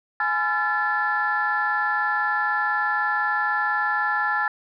sine tone cluster, 838 / 1012 / 1363 / 1738 Hz, G#5 / B5 / F6 / A6, +15 / +42 / -43 / -22 cents, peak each -26 / -31 / -25 / -23 dBFS, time 0.2-4.48 s, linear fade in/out 2 ms, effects tanh soft clip ceiling -12 dBFS

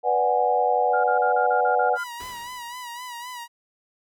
sine chord, G# half-diminished seventh, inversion first, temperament equal, 493.9 / 587.3 / 740 / 830.6 Hz, B4 / D5 / F#5 / G#5, 0 / 0 / 0 / 0 cents, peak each -24 / -27 / -21 / -25 dBFS, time 0.03-1.98 s, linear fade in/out 50 ms
sine tone bursts, 1406 Hz, F6, 11 cents sharp, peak -26 dBFS, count 8, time 0.93-2.041 s, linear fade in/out 10 ms, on 110 ms, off 33 ms
sawtooth tone with vibrato, 973 Hz, B5, 26 cents flat, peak -30 dBFS, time 1.95-3.48 s, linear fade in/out 50 ms, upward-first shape sine, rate 3.9 Hz, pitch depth 61 cents each way
pink noise with exponential decay, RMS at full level -41 dBFS, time 2.2-3.03 s, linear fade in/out 2 ms, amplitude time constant 180 ms
effects none

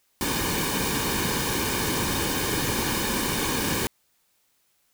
pink noise with comb filter, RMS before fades -26 dBFS, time 0.21-3.87 s, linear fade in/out 0 ms, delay 1.5 ms, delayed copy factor -0.65, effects white hiss -68 dBFS RMS until 4.93 s

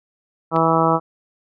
harmonic tone, 163.3 Hz, E3, 16 cents flat, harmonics 1 / 2 / 3 / 4 / 5 / 6 / 7 / 8, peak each -22 / -22 / -22 / -22 / -22 / -22 / -22 / -22 dBFS, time 0.51-1 s, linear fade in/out 50 ms
clicks, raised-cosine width 0.3 ms, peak -20 dBFS, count 2, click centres 0.561 / 0.564 s
effects none

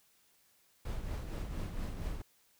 brown noise with tremolo, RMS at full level -36 dBFS, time 0.85-2.22 s, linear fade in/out 5 ms, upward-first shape triangle, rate 4.3 Hz, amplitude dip 55%, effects white hiss -69 dBFS RMS until 2.59 s

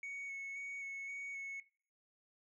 sine tone with vibrato, 2217 Hz, C#7, in tune, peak -39 dBFS, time 0.03-1.6 s, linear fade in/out 2 ms, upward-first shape square, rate 1.9 Hz, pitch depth 13 cents each way, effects noise-tail reverb RT60 0.4 s tail -20 dB re dry + tanh soft clip ceiling -41 dBFS

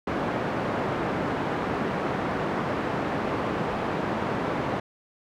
pink band-pass noise, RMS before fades -28 dBFS, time 0.07-4.8 s, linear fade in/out 5 ms, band 160 to 1400 Hz, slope 12 dB/octave, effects none

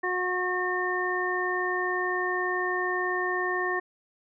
harmonic tone, 363.6 Hz, F#4, 30 cents flat, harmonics 1 / 2 / 3 / 5, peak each -30 / -34 / -32 / -29 dBFS, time 0.03-3.8 s, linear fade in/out 10 ms, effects none

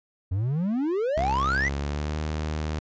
triangle exponential sweep, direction up, 87.4 to 2080 Hz, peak -21 dBFS, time 0.31-1.69 s, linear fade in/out 10 ms
sawtooth tone with pitch glide, 67.4 to 76.98 Hz, C#2 to D#2, -48 to -18 cents, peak -23 dBFS, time 1.17-2.79 s, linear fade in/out 0 ms, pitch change +230 cents, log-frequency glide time 1.56-2.18 s
effects resampled to 16000 Hz

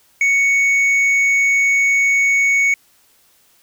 sine tone with hard clipping, 2223 Hz, C#7, 4 cents sharp, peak -13 dBFS, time 0.21-2.74 s, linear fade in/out 2 ms, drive 4 dB, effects white hiss -55 dBFS RMS until 3.62 s

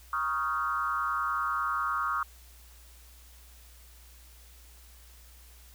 sine tone with frequency modulation, 1245 Hz, D#6, 1 cent sharp, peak -27 dBFS, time 0.13-2.23 s, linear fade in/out 2 ms, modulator 140 Hz, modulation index 1.3, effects added 60 Hz sine -52 dBFS peak until 5.74 s + white hiss -57 dBFS RMS until 5.74 s

